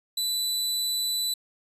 sawtooth tone, 3981 Hz, B7, 13 cents sharp, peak -22 dBFS, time 0.17-1.34 s, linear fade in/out 5 ms, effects resampled to 32000 Hz

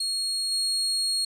35% pulse tone with level steps, 4289 Hz, C8, 42 cents sharp, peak -24 / -22 dBFS, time 0-1.25 s, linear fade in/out 5 ms, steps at 0.51 s, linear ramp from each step 10 ms, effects resampled to 32000 Hz

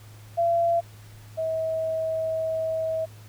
sine tone pair in turn, 680 / 642.8 Hz, F5 / E5, -46 / -44 cents, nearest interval minor second, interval 98 cents, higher first, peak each -19 / -24 dBFS, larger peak first, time 0.37-0.81 / 1.37-3.06 s, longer second, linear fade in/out 20 ms, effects added 106 Hz sine -44 dBFS peak until 3.28 s + pink hiss -53 dBFS RMS until 3.28 s

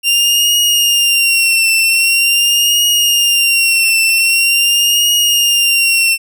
sawtooth tone with vibrato, 2777 Hz, F7, 10 cents flat, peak -6 dBFS, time 0.03-6.18 s, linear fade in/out 50 ms, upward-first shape triangle, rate 0.44 Hz, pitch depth 64 cents each way, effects none

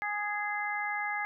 harmonic tone with a mistuned harmonic, 413.5 Hz, G#4, 8 cents flat, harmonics 2 / 3 / 4 / 5, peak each -35 / -40 / -36 / -35 dBFS, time 0.02-1.25 s, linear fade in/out 0 ms, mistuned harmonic 4, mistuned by +15 cents, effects none

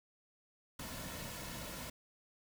pink noise with comb filter, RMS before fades -45 dBFS, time 0.79-1.9 s, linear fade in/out 5 ms, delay 2.5 ms, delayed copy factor -0.55, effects none

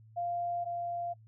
sine tone pair in turn, 696 / 693.2 Hz, F5 / F5, -6 / -13 cents, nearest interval unison, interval 7 cents, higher first, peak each -31 / -33 dBFS, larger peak first, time 0.16-0.65 / 0.65-1.14 s, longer neither, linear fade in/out 20 ms, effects noise-tail reverb RT60 0.1 s tail -25 dB re dry + added 110 Hz sine -54 dBFS peak until 1.27 s

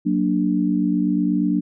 sine chord, Gb augmented, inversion none, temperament equal, 185 / 233.1 / 293.7 Hz, Gb3 / Bb3 / D4, 0 / 0 / 0 cents, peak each -21 / -23 / -20 dBFS, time 0.05-1.61 s, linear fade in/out 20 ms, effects none

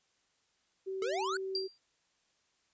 sine tone, 382.6 Hz, G4, 42 cents flat, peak -35 dBFS, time 0.86-1.68 s, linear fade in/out 20 ms
square exponential sweep, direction up, 415.3 to 1539 Hz, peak -34 dBFS, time 1.02-1.37 s, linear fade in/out 2 ms
sine tone with exponential decay, 4734 Hz, D8, 13 cents sharp, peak -29 dBFS, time 1.55-1.78 s, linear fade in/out 2 ms, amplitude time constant 49 ms
effects white hiss -74 dBFS RMS until 2.73 s + resampled to 16000 Hz

